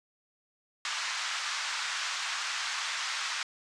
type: band-pass noise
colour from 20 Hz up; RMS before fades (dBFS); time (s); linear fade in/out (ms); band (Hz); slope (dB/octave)
pink; -34; 0.85-3.43; 2; 1100 to 6700; 24
effects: resampled to 22050 Hz